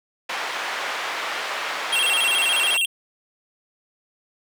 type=band-pass noise; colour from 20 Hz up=white; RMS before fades=-28 dBFS; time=0.29-2.77 s; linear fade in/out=5 ms; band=630 to 2200 Hz; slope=12 dB/octave
type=tone with vibrato; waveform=square; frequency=2969 Hz; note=F#7; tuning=5 cents sharp; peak=-19 dBFS; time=1.92-2.86 s; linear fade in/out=10 ms; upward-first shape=square; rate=14 Hz; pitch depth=150 cents each way
effects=none